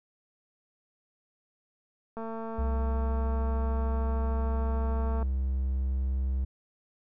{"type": "click train", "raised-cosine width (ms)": 1, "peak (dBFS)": -25, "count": 689, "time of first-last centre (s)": [2.17, 5.228], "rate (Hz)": 225}
{"type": "tone with pitch glide", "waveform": "triangle", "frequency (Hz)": [66.2, 65.63], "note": ["C2", "C2"], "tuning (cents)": [21, 6], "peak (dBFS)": -24, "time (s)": [2.58, 6.45], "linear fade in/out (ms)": 10, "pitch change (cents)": -15, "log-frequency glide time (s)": [4.81, 5.59]}
{"effects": []}